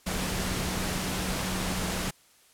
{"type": "tone in noise", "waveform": "sine", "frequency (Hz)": 185, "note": "F#3", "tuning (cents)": 0, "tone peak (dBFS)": -35, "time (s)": [0.06, 2.11], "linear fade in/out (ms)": 10, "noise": "pink", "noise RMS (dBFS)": -31, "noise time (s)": [0.06, 2.11], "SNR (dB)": -7, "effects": ["white hiss -60 dBFS RMS until 2.53 s", "low-pass 12000 Hz 12 dB/octave"]}